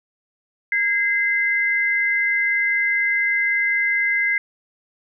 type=tone pair together; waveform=sine; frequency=1636 / 2061 Hz; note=G#6 / C7; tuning=-26 / -27 cents; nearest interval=major third; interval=399 cents; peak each=-23 / -18 dBFS; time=0.72-4.38 s; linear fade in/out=2 ms; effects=none